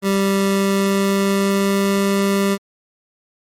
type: tone with pitch glide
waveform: 25% pulse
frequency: 196 to 197.82 Hz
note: G3 to G3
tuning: 0 to +16 cents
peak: -11 dBFS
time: 0.02-2.58 s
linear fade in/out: 50 ms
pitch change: +16 cents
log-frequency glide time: 0.45-2.01 s
effects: MP3 64 kbps